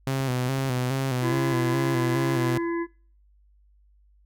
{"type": "tone with vibrato", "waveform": "sawtooth", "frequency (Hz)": 130, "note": "C3", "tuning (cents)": -11, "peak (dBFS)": -20, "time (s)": [0.07, 2.58], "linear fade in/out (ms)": 2, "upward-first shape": "square", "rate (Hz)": 2.4, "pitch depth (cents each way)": 56}
{"type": "clicks", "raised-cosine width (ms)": 3, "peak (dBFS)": -30, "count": 10, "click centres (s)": [0.206, 0.305, 0.464, 0.584, 0.653, 0.695, 0.775, 1.297, 1.377, 1.517]}
{"type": "harmonic tone", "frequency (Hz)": 337.9, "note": "E4", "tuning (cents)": 43, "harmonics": [1, 3, 5, 6], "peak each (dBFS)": [-25, -35, -39, -41], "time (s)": [1.21, 2.87], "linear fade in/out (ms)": 50}
{"effects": ["noise-tail reverb RT60 0.5 s tail -26 dB re dry", "added 50 Hz sine -56 dBFS peak until 4.25 s"]}